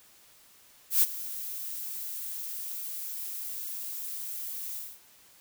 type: noise with ADSR envelope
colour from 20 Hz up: violet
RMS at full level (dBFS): -20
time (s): 0.9-5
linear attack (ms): 120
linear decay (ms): 34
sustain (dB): -17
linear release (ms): 240
effects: white hiss -58 dBFS RMS until 5.4 s